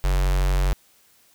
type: tone with notch filter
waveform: square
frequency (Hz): 46.25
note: F#1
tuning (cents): 0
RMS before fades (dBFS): -20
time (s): 0.04-0.73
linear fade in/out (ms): 0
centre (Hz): 250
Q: 1
effects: white hiss -58 dBFS RMS until 1.34 s